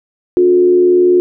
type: tone with frequency modulation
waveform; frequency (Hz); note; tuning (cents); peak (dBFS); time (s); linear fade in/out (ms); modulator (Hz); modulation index
sine; 359.2; F4; +49; -6; 0.37-1.2; 0; 78.4; 0.41
effects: none